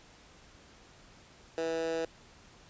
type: tone with high-pass filter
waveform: 15% pulse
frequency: 163.6 Hz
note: E3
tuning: 13 cents flat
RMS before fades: -33 dBFS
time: 1.58-2.05 s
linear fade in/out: 0 ms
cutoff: 450 Hz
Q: 2.7
effects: pink hiss -57 dBFS RMS until 2.69 s + resampled to 16000 Hz